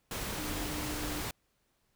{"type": "tone in noise", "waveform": "sine", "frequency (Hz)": 300.5, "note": "D4", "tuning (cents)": 40, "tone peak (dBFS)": -40, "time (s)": [0.39, 1.21], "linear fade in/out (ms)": 2, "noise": "pink", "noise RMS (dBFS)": -37, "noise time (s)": [0.11, 1.31], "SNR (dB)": -6, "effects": ["pink hiss -75 dBFS RMS until 1.95 s"]}